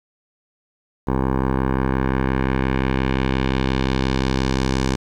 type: tone with low-pass filter sweep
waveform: 10% pulse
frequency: 65.7 Hz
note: C2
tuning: 8 cents sharp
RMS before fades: -20 dBFS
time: 1.07-4.96 s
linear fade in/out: 10 ms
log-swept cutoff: 1000 to 6500 Hz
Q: 1.3
effects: 8-bit